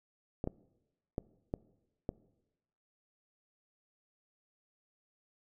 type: clicks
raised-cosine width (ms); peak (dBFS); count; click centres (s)
2; -21; 5; 0.441 / 0.474 / 1.181 / 1.539 / 2.091
effects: noise-tail reverb RT60 1.0 s tail -21 dB re dry